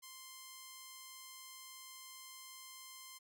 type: tone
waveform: 5% pulse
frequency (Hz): 1046.5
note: C6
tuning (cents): 0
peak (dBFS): -39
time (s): 0.02-3.19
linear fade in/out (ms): 20
effects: none